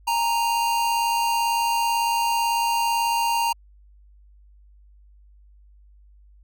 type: tone pair together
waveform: square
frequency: 830.6 / 928.6 Hz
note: G#5 / A#5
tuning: 0 / -7 cents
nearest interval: major second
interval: 193 cents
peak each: -31 / -21 dBFS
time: 0.07-3.53 s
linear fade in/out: 10 ms
effects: added 50 Hz sine -49 dBFS peak until 6.43 s